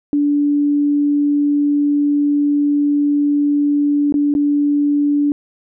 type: tone with dropouts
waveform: sine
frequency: 290 Hz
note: D4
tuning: 22 cents flat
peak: -12 dBFS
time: 0.13-5.32 s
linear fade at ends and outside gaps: 1 ms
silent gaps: 4.124-4.141 / 4.34-4.35 s
effects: none